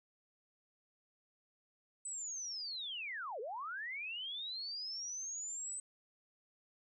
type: linear two-way sweep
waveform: sine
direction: down then up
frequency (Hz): 8130 to 405.9 to 8130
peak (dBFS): -40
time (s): 2.05-5.8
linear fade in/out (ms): 5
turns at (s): 3.4
effects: none